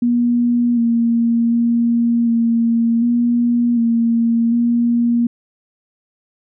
sine tone with pitch steps, 239.9 / 232.8 / 234.7 / 231.3 / 238.7 / 231.4 / 236.7 Hz, A#3 / A#3 / A#3 / A#3 / A#3 / A#3 / A#3, +50 / -2 / +12 / -13 / +41 / -13 / +27 cents, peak -12 dBFS, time 0.02-5.27 s, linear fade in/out 5 ms, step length 750 ms, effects none

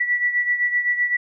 sine beating tone pair, 1952 / 1959.8 Hz, B6 / B6, -21 / -14 cents, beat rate 7.8 Hz, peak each -19 / -25 dBFS, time 0-1.17 s, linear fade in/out 10 ms, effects none

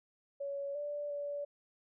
sine tone with pitch steps, 561 / 584 / 576 Hz, C#5 / D5 / D5, +21 / -10 / -34 cents, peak -36 dBFS, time 0.4-1.45 s, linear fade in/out 10 ms, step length 350 ms, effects none

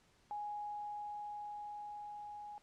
sine tone with level ramp, 830.6 Hz, G#5, in tune, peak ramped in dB -39 to -46 dBFS, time 0.31-2.58 s, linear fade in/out 0 ms, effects pink hiss -70 dBFS RMS until 2.62 s + low-pass 8000 Hz 12 dB/octave

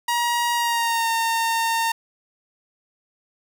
sawtooth tone with pitch glide, 951 to 913.3 Hz, A#5 to A#5, +34 to -36 cents, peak -16 dBFS, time 0.08-1.92 s, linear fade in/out 5 ms, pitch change -70 cents, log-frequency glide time 0.54-1.09 s, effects none

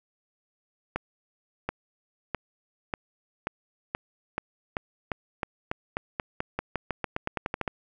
accelerating click train, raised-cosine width 0.5 ms, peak -13 dBFS, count 25, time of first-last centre 0.96-7.678 s, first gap 730 ms, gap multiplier 0.9, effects none

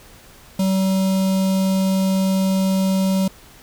square tone with notch filter, 190.7 Hz, G3, 47 cents flat, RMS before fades -18 dBFS, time 0.59-3.28 s, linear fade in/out 5 ms, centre 1700 Hz, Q 0.75, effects pink hiss -46 dBFS RMS until 3.62 s

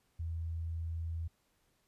sine tone, 82.41 Hz, E2, in tune, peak -35 dBFS, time 0.19-1.28 s, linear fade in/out 10 ms, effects pink hiss -75 dBFS RMS until 1.87 s + resampled to 32000 Hz

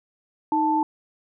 sine tone pair together, 311.6 / 881.3 Hz, D#4 / A5, +3 / +3 cents, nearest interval octave + tritone, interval 1800 cents, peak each -23 / -20 dBFS, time 0.52-0.83 s, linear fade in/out 2 ms, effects none

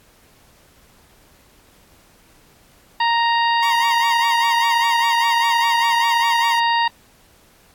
harmonic tone, 932.3 Hz, A#5, in tune, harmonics 1 / 2 / 3 / 4 / 5, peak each -16 / -22 / -26 / -28 / -30 dBFS, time 3-6.88 s, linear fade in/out 5 ms
25% pulse tone with vibrato, 1046.5 Hz, C6, in tune, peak -21 dBFS, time 3.62-6.6 s, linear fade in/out 10 ms, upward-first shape sine, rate 5 Hz, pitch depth 160 cents each way
effects pink hiss -53 dBFS RMS until 7.74 s + AAC 64 kbps

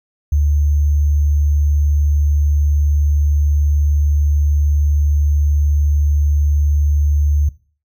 sine tone with sample-and-hold, 73.42 Hz, D2, in tune, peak -11 dBFS, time 0.32-7.49 s, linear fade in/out 5 ms, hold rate 6300 Hz, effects noise-tail reverb RT60 0.4 s tail -19 dB re dry

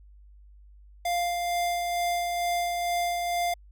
square tone with tremolo, 698.5 Hz, F5, in tune, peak -25 dBFS, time 1.05-3.54 s, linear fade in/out 5 ms, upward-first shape sine, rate 2.2 Hz, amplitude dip 30%, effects added 50 Hz sine -49 dBFS peak until 3.71 s

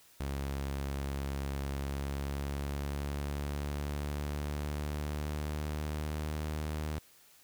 sawtooth tone with pitch glide, 69.3 to 76.45 Hz, C#2 to D#2, 0 to -30 cents, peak -30 dBFS, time 0.2-6.99 s, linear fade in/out 5 ms, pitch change +170 cents, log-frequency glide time 1.74-6.38 s, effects white hiss -61 dBFS RMS until 7.43 s

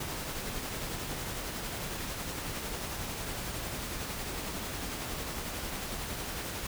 pink noise with tremolo, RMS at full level -36 dBFS, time 0-6.67 s, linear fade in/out 5 ms, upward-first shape triangle, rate 11 Hz, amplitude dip 30%, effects none

